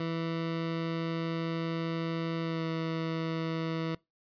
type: tone with pitch glide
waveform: 20% pulse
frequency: 164.81 to 162.73 Hz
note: E3 to E3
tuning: 0 to -22 cents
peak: -26 dBFS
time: 0-3.95 s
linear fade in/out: 2 ms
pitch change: -22 cents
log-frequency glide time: 2.42-2.64 s
effects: noise-tail reverb RT60 0.2 s tail -22 dB re dry + resampled to 11025 Hz